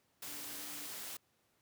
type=tone in noise; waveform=sine; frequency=293.7 Hz; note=D4; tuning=in tune; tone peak=-56 dBFS; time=0.28-0.87 s; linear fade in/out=5 ms; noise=white; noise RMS=-45 dBFS; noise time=0.22-1.17 s; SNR=-14 dB; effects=pink hiss -75 dBFS RMS until 1.61 s + high-pass 100 Hz 12 dB/octave